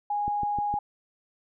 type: tone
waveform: sine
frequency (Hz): 825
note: G#5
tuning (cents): -12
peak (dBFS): -25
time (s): 0.1-0.79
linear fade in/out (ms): 5
type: click train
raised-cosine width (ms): 3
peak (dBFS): -23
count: 4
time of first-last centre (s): 0.28-0.74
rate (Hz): 6.52
effects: none